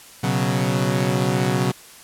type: chord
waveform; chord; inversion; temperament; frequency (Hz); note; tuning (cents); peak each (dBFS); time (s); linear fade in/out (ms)
sawtooth; B suspended second; none; equal; 123.47 / 138.59 / 185; B2 / C#3 / F#3; 0 / 0 / 0; -19; 0.23-1.72; 10
effects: white hiss -44 dBFS RMS until 2.03 s + low-pass 12000 Hz 12 dB/octave